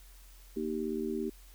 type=harmonic tone; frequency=77.78 Hz; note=D#2; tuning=in tune; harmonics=3 / 4 / 5; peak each=-36 / -37 / -35 dBFS; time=0.56-1.3 s; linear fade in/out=10 ms; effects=added 44 Hz sine -52 dBFS peak until 1.54 s + white hiss -60 dBFS RMS until 1.54 s